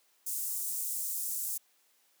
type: high-pass noise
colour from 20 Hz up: pink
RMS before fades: -35 dBFS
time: 0.26-1.58 s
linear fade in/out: 10 ms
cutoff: 7800 Hz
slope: 24 dB/octave
effects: white hiss -69 dBFS RMS until 2.2 s + high-pass 300 Hz 12 dB/octave